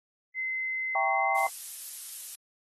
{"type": "tone with pitch glide", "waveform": "sine", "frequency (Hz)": [2058, 2071], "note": ["C7", "C7"], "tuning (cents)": [-29, -18], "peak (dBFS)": -29, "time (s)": [0.34, 1.49], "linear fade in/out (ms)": 50, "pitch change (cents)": 11, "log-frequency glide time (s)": [1.02, 1.33]}
{"type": "chord", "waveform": "sine", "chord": "E diminished seventh", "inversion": "none", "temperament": "equal", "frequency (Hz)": [659.3, 784, 932.3, 1108.7], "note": ["E5", "G5", "Bb5", "Db6"], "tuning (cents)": [0, 0, 0, 0], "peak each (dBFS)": [-33, -27, -33, -32], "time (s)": [0.95, 1.47], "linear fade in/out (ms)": 2}
{"type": "noise", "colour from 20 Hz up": "violet", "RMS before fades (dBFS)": -36, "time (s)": [1.36, 2.36], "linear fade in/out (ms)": 10}
{"effects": ["AAC 32 kbps"]}